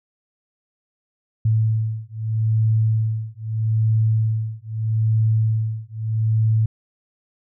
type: beating tone pair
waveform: sine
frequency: 110 / 110.79 Hz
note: A2 / A2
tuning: 0 / +12 cents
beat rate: 0.79 Hz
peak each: -20 dBFS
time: 1.45-6.66 s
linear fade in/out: 5 ms
effects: none